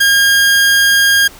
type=tone; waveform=sawtooth; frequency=1620 Hz; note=G#6; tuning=43 cents flat; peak=-4 dBFS; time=0-1.28 s; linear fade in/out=10 ms; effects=pink hiss -37 dBFS RMS until 1.39 s

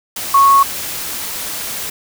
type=tone in noise; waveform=sine; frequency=1104 Hz; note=C#6; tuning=7 cents flat; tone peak=-6 dBFS; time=0.34-0.63 s; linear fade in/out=5 ms; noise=white; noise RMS=-24 dBFS; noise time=0.16-1.9 s; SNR=+15 dB; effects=none

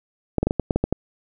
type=clicks; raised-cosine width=2 ms; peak=-6 dBFS; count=9; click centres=0.383 / 0.43 / 0.47 / 0.509 / 0.597 / 0.708 / 0.76 / 0.84 / 0.926 s; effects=none

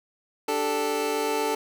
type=chord; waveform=25% pulse; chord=D suspended fourth; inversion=none; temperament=equal; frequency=293.7 / 392 / 440 Hz; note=D4 / G4 / A4; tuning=0 / 0 / 0 cents; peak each=-28 / -28 / -22 dBFS; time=0.48-1.55 s; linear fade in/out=5 ms; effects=none

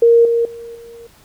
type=tone with level steps; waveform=sine; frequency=466.2 Hz; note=A#4; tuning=in tune; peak=-6 / -12 / -29 / -34 dBFS; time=0.02-1.07 s; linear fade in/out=5 ms; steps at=0.25 / 0.45 / 0.75 s; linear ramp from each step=2 ms; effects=pink hiss -49 dBFS RMS until 1.24 s

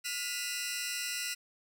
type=tone cluster; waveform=15% pulse; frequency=1430 / 1988 / 2494 / 2737 Hz; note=F6 / B6 / D#7 / F7; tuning=+41 / +11 / +3 / -36 cents; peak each=-35 / -33 / -35 / -31 dBFS; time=0.04-1.35 s; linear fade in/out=20 ms; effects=none

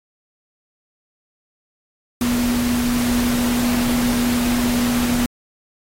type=tone in noise; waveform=sine; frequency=242.1 Hz; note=B3; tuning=34 cents flat; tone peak=-17 dBFS; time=2.21-5.26 s; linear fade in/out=2 ms; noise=pink; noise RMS=-25 dBFS; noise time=2.21-5.26 s; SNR=+5 dB; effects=AAC 48 kbps

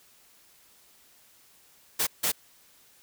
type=noise bursts at uneven times; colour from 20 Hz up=white; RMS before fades=-26 dBFS; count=2; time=1.99-2.07 / 2.23-2.32 s; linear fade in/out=10 ms; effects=white hiss -59 dBFS RMS until 3.02 s

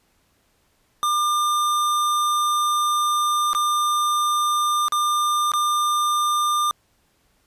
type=tone with dropouts; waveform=square; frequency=1200 Hz; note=D6; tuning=37 cents sharp; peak=-19 dBFS; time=1.03-6.71 s; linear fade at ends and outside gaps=0 ms; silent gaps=3.532-3.549 / 4.883-4.922 / 5.518-5.536 s; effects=pink hiss -64 dBFS RMS until 7.46 s + resampled to 32000 Hz

